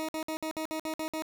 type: tone bursts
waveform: 20% pulse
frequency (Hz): 315.4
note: D#4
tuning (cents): +24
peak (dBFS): -27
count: 9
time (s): 0-1.222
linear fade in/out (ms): 0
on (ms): 86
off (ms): 56
effects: none